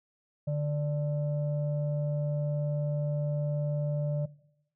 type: tone pair together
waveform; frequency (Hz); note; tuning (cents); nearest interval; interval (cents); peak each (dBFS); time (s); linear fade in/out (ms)
sine; 146.83 / 587.9; D3 / D5; 0 / +2; 2 octaves; 2402; -27 / -34; 0.47-4.26; 10
effects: noise-tail reverb RT60 0.8 s tail -20 dB re dry + tanh soft clip ceiling -21 dBFS